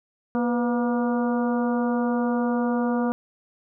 harmonic tone with a mistuned harmonic, 238.4 Hz, A#3, 39 cents sharp, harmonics 1 / 2 / 3 / 4 / 5 / 6, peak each -22 / -28 / -32 / -34 / -36 / -38 dBFS, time 0.35-3.12 s, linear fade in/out 0 ms, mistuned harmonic 2, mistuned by +60 cents, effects none

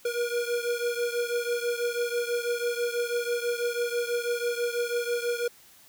square beating tone pair, 476.2 / 482.3 Hz, A#4 / B4, +37 / -41 cents, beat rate 6.1 Hz, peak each -29 / -32 dBFS, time 0.05-5.48 s, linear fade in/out 5 ms, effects white hiss -55 dBFS RMS until 5.88 s

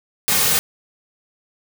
white noise with comb filter, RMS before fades -17 dBFS, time 0.28-0.59 s, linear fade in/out 0 ms, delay 3 ms, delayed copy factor -0.65, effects none

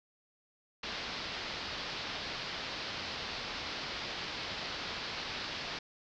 white low-pass noise, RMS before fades -40 dBFS, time 0.83-5.79 s, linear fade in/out 5 ms, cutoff 5000 Hz, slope 48 dB/octave, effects none

